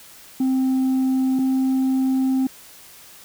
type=tone pair in turn; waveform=sine; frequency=261.6 / 262.8 Hz; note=C4 / C4; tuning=0 / +8 cents; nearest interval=unison; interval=8 cents; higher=second; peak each=-14 dBFS; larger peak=neither; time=0.4-1.39 / 1.39-2.47 s; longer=second; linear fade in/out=5 ms; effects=tanh soft clip ceiling -16 dBFS + white hiss -45 dBFS RMS until 3.24 s